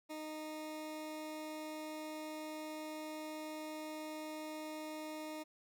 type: tone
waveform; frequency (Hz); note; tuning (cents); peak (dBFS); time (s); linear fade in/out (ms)
20% pulse; 309.2; D#4; -11; -38; 0.09-5.44; 20
effects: none